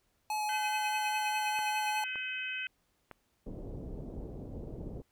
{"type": "tone with vibrato", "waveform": "square", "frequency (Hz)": 850, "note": "G#5", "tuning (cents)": 40, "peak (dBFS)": -32, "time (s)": [0.3, 2.04], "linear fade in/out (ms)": 2, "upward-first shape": "sine", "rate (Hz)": 4.9, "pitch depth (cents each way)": 11}
{"type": "harmonic tone", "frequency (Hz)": 510, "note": "C5", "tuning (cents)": -44, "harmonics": [3, 4, 5, 6], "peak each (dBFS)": [-40, -45, -37, -43], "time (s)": [0.49, 2.67], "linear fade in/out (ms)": 2}
{"type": "clicks", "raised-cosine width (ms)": 0.5, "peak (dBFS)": -30, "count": 3, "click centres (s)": [1.59, 2.157, 3.113]}
{"type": "low-pass noise", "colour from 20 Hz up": "pink", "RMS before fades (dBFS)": -42, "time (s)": [3.46, 5.02], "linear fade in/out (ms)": 5, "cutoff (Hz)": 550, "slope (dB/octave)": 24}
{"effects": ["pink hiss -75 dBFS RMS until 5.11 s"]}